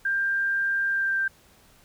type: tone with pitch glide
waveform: sine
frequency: 1590 to 1573.6 Hz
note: G6 to G6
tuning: +24 to +6 cents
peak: -22 dBFS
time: 0.05-1.28 s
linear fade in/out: 5 ms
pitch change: -18 cents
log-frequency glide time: 0.9-1.17 s
effects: pink hiss -57 dBFS RMS until 1.84 s